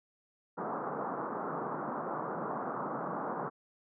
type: band-pass noise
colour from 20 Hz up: white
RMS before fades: -37 dBFS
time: 0.57-3.5 s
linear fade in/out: 20 ms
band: 140 to 1300 Hz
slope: 48 dB/octave
effects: none